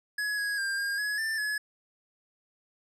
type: tone with pitch steps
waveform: square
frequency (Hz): 1684 / 1659 / 1596 / 1615 / 1685 / 1779 / 1699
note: G#6 / G#6 / G6 / G#6 / G#6 / A6 / G#6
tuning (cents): +24 / -2 / +31 / -49 / +25 / +19 / +39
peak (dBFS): -29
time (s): 0.18-1.58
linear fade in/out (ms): 5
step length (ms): 200
effects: low-pass 11000 Hz 12 dB/octave